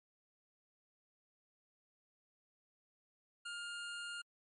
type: tone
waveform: 25% pulse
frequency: 1411 Hz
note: F6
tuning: 17 cents sharp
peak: -39 dBFS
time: 3.45-4.22 s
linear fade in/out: 10 ms
effects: low-pass 12000 Hz 12 dB/octave + MP3 48 kbps